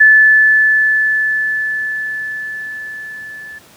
sine tone with level ramp, 1739 Hz, A6, 21 cents flat, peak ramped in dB -3 to -29 dBFS, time 0-3.59 s, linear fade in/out 10 ms, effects pink hiss -44 dBFS RMS until 3.76 s + high-pass 100 Hz 12 dB/octave

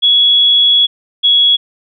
sine tone pair in turn, 3362 / 3349 Hz, G#7 / G#7, +20 / +14 cents, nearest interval unison, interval 6 cents, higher first, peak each -6 dBFS, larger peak neither, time 0.02-0.87 / 1.23-1.57 s, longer first, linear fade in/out 20 ms, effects none

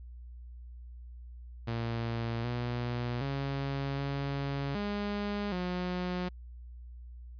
sawtooth tone with pitch steps, 115.9 / 121.1 / 138.1 / 139.6 / 204.9 / 180.2 Hz, A#2 / B2 / C#3 / C#3 / G#3 / F#3, -10 / -34 / -6 / +13 / -23 / -45 cents, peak -28 dBFS, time 1.67-6.29 s, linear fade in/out 10 ms, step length 770 ms, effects added 60 Hz sine -44 dBFS peak until 7.39 s + resampled to 11025 Hz

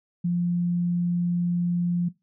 sine tone, 174.61 Hz, F3, in tune, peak -21 dBFS, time 0.24-2.09 s, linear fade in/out 10 ms, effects noise-tail reverb RT60 0.2 s tail -18 dB re dry

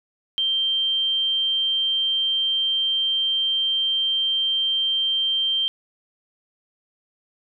sine tone, 3150 Hz, G7, 8 cents sharp, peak -19 dBFS, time 0.38-5.68 s, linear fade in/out 0 ms, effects none

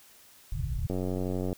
white low-pass noise, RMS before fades -31 dBFS, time 0.52-0.87 s, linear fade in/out 5 ms, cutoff 150 Hz, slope 96 dB/octave
click train, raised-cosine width 2 ms, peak -19 dBFS, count 59, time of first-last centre 0.9-1.529 s, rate 92.2 Hz
effects white hiss -56 dBFS RMS until 1.57 s

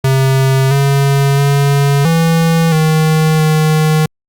square tone with pitch steps, 133.5 / 139.2 / 140.8 / 164.7 / 157.1 / 155.7 Hz, C3 / C#3 / C#3 / E3 / D#3 / D#3, +35 / +8 / +27 / -1 / +17 / +2 cents, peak -9 dBFS, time 0.04-4.06 s, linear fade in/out 5 ms, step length 670 ms, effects Opus 48 kbps

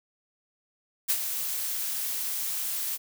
blue noise with ADSR envelope, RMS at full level -23 dBFS, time 1.08-2.98 s, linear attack 23 ms, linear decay 60 ms, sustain -8 dB, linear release 32 ms, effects none

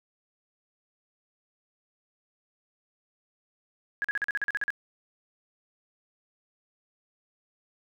sine tone bursts, 1661.2 Hz, G#6, in tune, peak -25 dBFS, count 11, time 4.02-4.704 s, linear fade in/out 0 ms, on 24 ms, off 42 ms, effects none

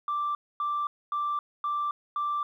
sine tone bursts, 1174.7 Hz, D6, in tune, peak -25 dBFS, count 5, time 0.08-2.43 s, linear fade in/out 2 ms, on 270 ms, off 250 ms, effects tanh soft clip ceiling -23 dBFS + 11-bit

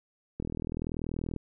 click train, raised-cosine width 3 ms, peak -21 dBFS, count 40, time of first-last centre 0.4-1.363 s, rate 40.5 Hz, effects none

